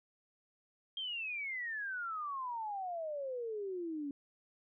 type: exponential sweep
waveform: sine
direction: down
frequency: 3227 to 276.3 Hz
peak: -37 dBFS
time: 0.97-4.11 s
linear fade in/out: 2 ms
effects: none